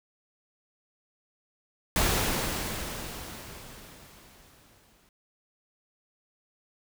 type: noise with exponential decay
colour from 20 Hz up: pink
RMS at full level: -24 dBFS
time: 1.96-5.09 s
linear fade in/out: 1 ms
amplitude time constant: 680 ms
effects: none